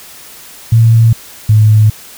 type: tone pair in turn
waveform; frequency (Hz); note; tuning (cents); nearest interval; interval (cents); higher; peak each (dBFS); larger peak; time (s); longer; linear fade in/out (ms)
sine; 114 / 107.6; A#2 / A2; -38 / -38; minor second; 100; first; -3; neither; 0.72-1.13 / 1.49-1.9; neither; 5
effects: white hiss -34 dBFS RMS until 2.17 s